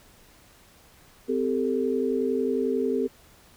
sine tone cluster, 257.1 / 396.8 / 447.9 Hz, C4 / G4 / A4, -30 / +21 / +31 cents, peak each -27 dBFS, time 1.28-3.08 s, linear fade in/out 20 ms, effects pink hiss -55 dBFS RMS until 3.56 s

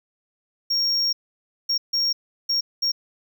triangle tone bursts at uneven times, 5560 Hz, F8, 9 cents flat, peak -18 dBFS, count 5, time 0.7-1.13 / 1.69-1.78 / 1.93-2.13 / 2.49-2.61 / 2.82-2.92 s, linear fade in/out 10 ms, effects none

